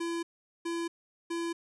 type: tone bursts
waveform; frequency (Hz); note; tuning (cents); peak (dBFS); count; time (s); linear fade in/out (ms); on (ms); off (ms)
square; 337.2; E4; +39; -32; 3; 0-1.53; 10; 230; 420
effects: resampled to 24000 Hz